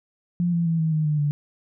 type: tone with pitch steps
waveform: sine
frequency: 174.61 / 169.54 / 164.62 / 159.84 / 155.2 / 150.7 / 146.32 Hz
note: F3 / E3 / E3 / D#3 / D#3 / D3 / D3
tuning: 0 / +49 / -2 / +47 / -4 / +45 / -6 cents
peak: -19 dBFS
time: 0.4-1.31 s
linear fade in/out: 0 ms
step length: 130 ms
effects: none